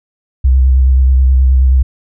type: tone with vibrato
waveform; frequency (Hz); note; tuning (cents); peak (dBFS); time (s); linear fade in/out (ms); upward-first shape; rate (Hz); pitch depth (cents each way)
sine; 65; C2; -11; -5; 0.44-1.83; 10; square; 9.4; 28
effects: none